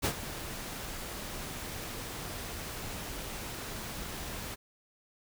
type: noise with ADSR envelope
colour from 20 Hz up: pink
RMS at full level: -28 dBFS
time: 0.02-4.56 s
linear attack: 31 ms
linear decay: 73 ms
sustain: -12 dB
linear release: 26 ms
effects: none